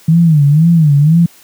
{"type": "tone with vibrato", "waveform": "sine", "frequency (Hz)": 155.56, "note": "D#3", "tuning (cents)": 0, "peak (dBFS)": -4, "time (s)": [0.08, 1.26], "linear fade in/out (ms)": 5, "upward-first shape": "sine", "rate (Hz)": 2, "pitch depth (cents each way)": 160, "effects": ["white hiss -43 dBFS RMS until 1.43 s", "high-pass 100 Hz 12 dB/octave"]}